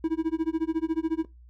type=tone with tremolo; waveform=triangle; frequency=323 Hz; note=E4; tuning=35 cents flat; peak=-19 dBFS; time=0.04-1.25 s; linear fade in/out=2 ms; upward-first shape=sine; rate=14 Hz; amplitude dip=100%; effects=noise-tail reverb RT60 0.2 s tail -19 dB re dry + added 60 Hz sine -48 dBFS peak until 1.49 s